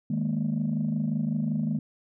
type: chord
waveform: sine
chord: D# suspended fourth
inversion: none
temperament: equal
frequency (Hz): 155.56 / 207.7 / 233.1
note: D#3 / G#3 / A#3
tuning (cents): 0 / 0 / 0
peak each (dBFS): -28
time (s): 0.1-1.79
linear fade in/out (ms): 5
effects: tanh soft clip ceiling -19 dBFS